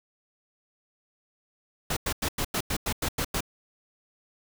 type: noise bursts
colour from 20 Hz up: pink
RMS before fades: -28 dBFS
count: 10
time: 1.9-3.407 s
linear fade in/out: 5 ms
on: 67 ms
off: 93 ms
effects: none